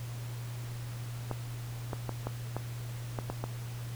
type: clicks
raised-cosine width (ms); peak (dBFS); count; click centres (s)
1; -20; 8; 1.313 / 1.932 / 2.093 / 2.27 / 2.566 / 3.188 / 3.3 / 3.44
effects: added 119 Hz sine -37 dBFS peak until 3.95 s + pink hiss -49 dBFS RMS until 3.95 s